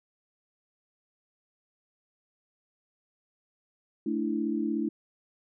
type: chord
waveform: sine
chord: A suspended fourth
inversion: none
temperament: just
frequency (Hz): 220 / 293.3 / 330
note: A3 / D4 / E4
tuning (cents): 0 / -2 / +2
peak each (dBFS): -31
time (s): 4.06-4.89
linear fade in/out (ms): 5
effects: none